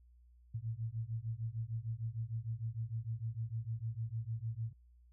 sine beating tone pair, 110 / 116.6 Hz, A2 / A#2, 0 / +1 cents, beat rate 6.6 Hz, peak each -40 / -40 dBFS, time 0.54-4.73 s, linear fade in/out 10 ms, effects added 60 Hz sine -60 dBFS peak until 5.12 s

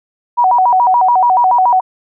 sine tone with vibrato, 848 Hz, G#5, 36 cents sharp, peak -7 dBFS, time 0.37-1.81 s, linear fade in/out 20 ms, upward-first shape square, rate 7 Hz, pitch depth 220 cents each way, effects none

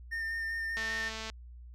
triangle tone with vibrato, 1815 Hz, A#6, 47 cents flat, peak -31 dBFS, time 0.11-1.1 s, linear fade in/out 20 ms, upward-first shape square, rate 5.1 Hz, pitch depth 12 cents each way
click train, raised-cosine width 0.2 ms, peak -23 dBFS, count 118, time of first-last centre 0.77-1.299 s, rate 221 Hz
effects added 60 Hz sine -46 dBFS peak until 1.74 s

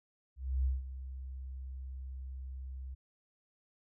sine tone with ADSR envelope, 65.41 Hz, C2, in tune, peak -26 dBFS, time 0.36-2.95 s, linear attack 290 ms, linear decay 170 ms, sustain -14 dB, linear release 14 ms, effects tanh soft clip ceiling -22 dBFS

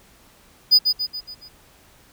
triangle tone with echo, 4951 Hz, D#8, 9 cents flat, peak -8 dBFS, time 0.71-0.79 s, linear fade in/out 20 ms, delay 140 ms, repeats 5, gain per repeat -6 dB, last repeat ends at 1.49 s, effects pink hiss -53 dBFS RMS until 2.12 s

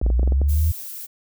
clicks, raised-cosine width 2 ms, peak -15 dBFS, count 8, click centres 0.015 / 0.064 / 0.102 / 0.195 / 0.231 / 0.276 / 0.322 / 0.416 s
sine exponential sweep, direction up, 55.3 to 82.41 Hz, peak -15 dBFS, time 0.02-0.72 s, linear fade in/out 10 ms
violet noise, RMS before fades -34 dBFS, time 0.48-1.07 s, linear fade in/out 20 ms
effects none

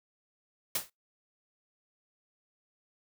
white noise with exponential decay, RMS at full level -26 dBFS, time 0.75-0.9 s, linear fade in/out 5 ms, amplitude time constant 32 ms, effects noise-tail reverb RT60 0.2 s tail -26 dB re dry

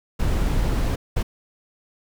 brown noise bursts at uneven times, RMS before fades -21 dBFS, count 2, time 0.19-0.96 / 1.16-1.23 s, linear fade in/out 10 ms, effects none

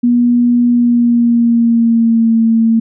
sine tone with pitch glide, 241.3 to 226.4 Hz, B3 to A3, -40 to +50 cents, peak -7 dBFS, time 0.03-2.8 s, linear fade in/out 10 ms, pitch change -110 cents, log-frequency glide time 0.69-2.36 s, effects none

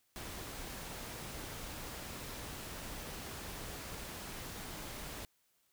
pink noise, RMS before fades -45 dBFS, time 0.16-5.25 s, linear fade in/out 0 ms, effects white hiss -75 dBFS RMS until 5.72 s

